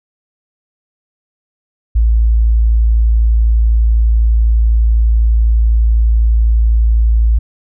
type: tone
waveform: sine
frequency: 56 Hz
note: A1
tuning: 31 cents sharp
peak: -7 dBFS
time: 1.95-7.39 s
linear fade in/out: 10 ms
effects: none